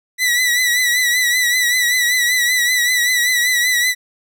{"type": "tone with vibrato", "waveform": "sawtooth", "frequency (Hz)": 1965, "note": "B6", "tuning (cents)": -9, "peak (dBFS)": -10, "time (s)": [0.18, 3.95], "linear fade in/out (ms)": 50, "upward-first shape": "triangle", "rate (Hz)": 5.2, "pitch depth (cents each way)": 63, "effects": []}